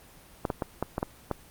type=clicks; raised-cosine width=1 ms; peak=-13 dBFS; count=7; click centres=0.452 / 0.502 / 0.622 / 0.826 / 0.981 / 1.029 / 1.313 s; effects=pink hiss -53 dBFS RMS until 1.5 s + Opus 24 kbps